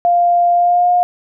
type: tone with pitch glide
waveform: sine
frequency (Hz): 698.5 to 712.4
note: F5 to F5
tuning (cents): 0 to +34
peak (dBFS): -9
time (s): 0.05-1.03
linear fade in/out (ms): 0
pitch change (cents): +34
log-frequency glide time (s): 0.54-0.9
effects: none